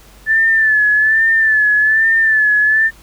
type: tone with vibrato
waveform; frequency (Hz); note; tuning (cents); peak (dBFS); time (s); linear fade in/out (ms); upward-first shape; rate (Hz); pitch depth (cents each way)
sine; 1750; A6; -10; -9; 0.26-2.91; 50; sine; 1.2; 55
effects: added 49 Hz sine -44 dBFS peak until 3.02 s + pink hiss -45 dBFS RMS until 3.02 s